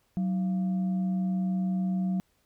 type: tone with frequency modulation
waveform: sine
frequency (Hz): 186.6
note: F#3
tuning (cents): +15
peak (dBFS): -25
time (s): 0.17-2.2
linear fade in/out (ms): 0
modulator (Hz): 503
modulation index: 0.22
effects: pink hiss -70 dBFS RMS until 2.45 s